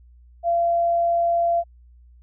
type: tone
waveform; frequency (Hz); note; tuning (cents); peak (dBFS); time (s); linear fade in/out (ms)
sine; 684; F5; -36; -17; 0.43-1.64; 50
effects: added 60 Hz sine -47 dBFS peak until 2.22 s